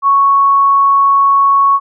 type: tone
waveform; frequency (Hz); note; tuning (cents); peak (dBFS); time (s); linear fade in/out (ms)
sine; 1108.7; C#6; 0; -6; 0.02-1.8; 50
effects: none